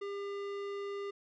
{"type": "tone with tanh clipping", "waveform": "sine", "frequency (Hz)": 401.2, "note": "G4", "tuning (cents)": 40, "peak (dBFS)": -39, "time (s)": [0.01, 1.11], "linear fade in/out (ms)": 10, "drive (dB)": 17, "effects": []}